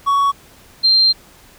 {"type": "tone pair in turn", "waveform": ["triangle", "sine"], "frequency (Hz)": [1119, 4164], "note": ["C#6", "C8"], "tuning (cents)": [16, -9], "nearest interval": "octave + major seventh", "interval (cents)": 2275, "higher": "second", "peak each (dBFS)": [-10, -9], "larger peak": "second", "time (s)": [[0.06, 0.32], [0.83, 1.13]], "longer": "second", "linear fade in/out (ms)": 20, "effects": ["pink hiss -46 dBFS RMS until 1.58 s"]}